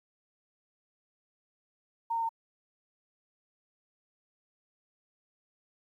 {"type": "tone with pitch steps", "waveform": "sine", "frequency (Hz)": [921, 915.2, 909.4], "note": ["A#5", "A#5", "A#5"], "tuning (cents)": [-21, -32, -43], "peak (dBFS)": -28, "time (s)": [2.1, 2.292], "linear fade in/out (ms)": 10, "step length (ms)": 64, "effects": ["11-bit"]}